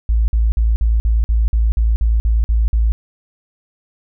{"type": "tone bursts", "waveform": "sine", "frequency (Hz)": 55.8, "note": "A1", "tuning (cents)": 25, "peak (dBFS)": -11, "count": 12, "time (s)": [0.09, 2.92], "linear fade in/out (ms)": 0, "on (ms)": 190, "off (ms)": 50, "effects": []}